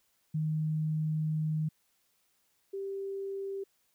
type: tone pair in turn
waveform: sine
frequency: 155.56 / 392 Hz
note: D#3 / G4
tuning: 0 / 0 cents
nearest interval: octave + major third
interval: 1600 cents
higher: second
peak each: -28 / -34 dBFS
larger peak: first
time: 0.34-1.69 / 2.73-3.64 s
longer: first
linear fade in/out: 10 ms
effects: white hiss -73 dBFS RMS until 3.94 s